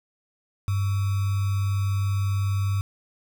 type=tone with sample-and-hold; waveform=sine; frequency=98.6 Hz; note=G2; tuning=11 cents sharp; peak=-21 dBFS; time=0.68-2.81 s; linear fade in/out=0 ms; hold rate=1225 Hz; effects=none